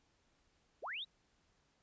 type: linear sweep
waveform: sine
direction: up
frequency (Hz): 291.6 to 3967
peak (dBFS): -40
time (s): 0.82-1.05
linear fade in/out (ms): 20
effects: pink hiss -75 dBFS RMS until 1.82 s + resampled to 16000 Hz